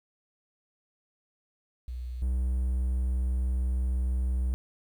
sine / triangle tone pair in turn, 61.74 / 63.04 Hz, B1 / B1, 0 / +36 cents, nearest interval unison, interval 36 cents, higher second, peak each -33 / -23 dBFS, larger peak second, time 1.88-2.22 / 2.22-4.54 s, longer second, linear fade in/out 0 ms, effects 10-bit

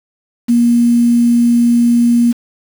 sine tone with quantisation, 237.4 Hz, A#3, 32 cents sharp, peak -7 dBFS, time 0.48-2.33 s, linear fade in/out 20 ms, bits 5, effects none

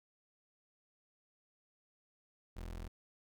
30% pulse tone, 42.23 Hz, E1, 43 cents sharp, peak -40 dBFS, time 2.56-2.88 s, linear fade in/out 10 ms, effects none

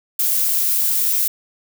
violet noise, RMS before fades -18 dBFS, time 0.19-1.28 s, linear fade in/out 5 ms, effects none

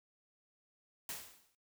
white noise with exponential decay, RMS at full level -40 dBFS, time 1.09-1.55 s, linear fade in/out 2 ms, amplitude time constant 100 ms, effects noise-tail reverb RT60 0.1 s tail -17 dB re dry

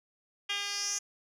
10% pulse tone with band-pass filter sweep, 404.5 Hz, G#4, 46 cents flat, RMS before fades -34 dBFS, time 0.49-0.99 s, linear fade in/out 10 ms, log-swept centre 3200 to 6600 Hz, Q 4.6, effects none

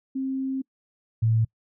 sine tone pair in turn, 265.8 / 112.31 Hz, C4 / A2, +27 / +36 cents, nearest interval octave + minor third, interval 1491 cents, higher first, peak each -25 / -18 dBFS, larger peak second, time 0.15-0.62 / 1.22-1.45 s, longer first, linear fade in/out 10 ms, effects noise-tail reverb RT60 0.1 s tail -26 dB re dry

